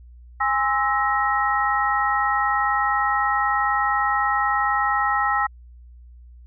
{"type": "tone cluster", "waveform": "sine", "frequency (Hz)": [821, 1050, 1311, 1887], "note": ["G#5", "C6", "E6", "A#6"], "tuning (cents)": [-20, 6, -10, 21], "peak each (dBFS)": [-23, -27, -22, -25], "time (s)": [0.4, 5.47], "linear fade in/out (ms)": 10, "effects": ["added 60 Hz sine -42 dBFS peak until 6.46 s"]}